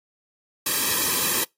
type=noise with comb filter; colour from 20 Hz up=white; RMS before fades=-23 dBFS; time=0.66-1.44 s; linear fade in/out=5 ms; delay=1.4 ms; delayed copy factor=-0.9; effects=noise-tail reverb RT60 0.2 s tail -26 dB re dry + AAC 48 kbps